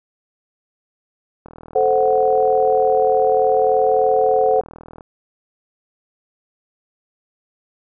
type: click train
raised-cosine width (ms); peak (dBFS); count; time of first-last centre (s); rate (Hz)
1; -23; 144; 1.46-5.008; 40.3
type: chord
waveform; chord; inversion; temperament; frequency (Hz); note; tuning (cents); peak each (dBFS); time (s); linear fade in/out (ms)
sine; F# diminished; first; equal; 440 / 523.3 / 740; A4 / C5 / F#5; 0 / 0 / 0; -17; 1.75-4.61; 10
effects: none